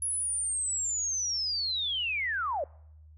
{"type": "linear sweep", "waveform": "sine", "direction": "down", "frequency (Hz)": [10548, 525], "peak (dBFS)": -28, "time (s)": [0.02, 2.64], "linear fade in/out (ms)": 2, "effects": ["noise-tail reverb RT60 0.8 s tail -26 dB re dry", "added 77 Hz sine -50 dBFS peak until 3.17 s"]}